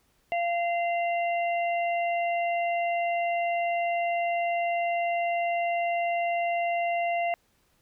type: harmonic tone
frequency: 690 Hz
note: F5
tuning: 21 cents flat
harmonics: 1 / 3 / 4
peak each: -25 / -34 / -37 dBFS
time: 0.32-7.34 s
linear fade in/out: 0 ms
effects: pink hiss -68 dBFS RMS until 7.81 s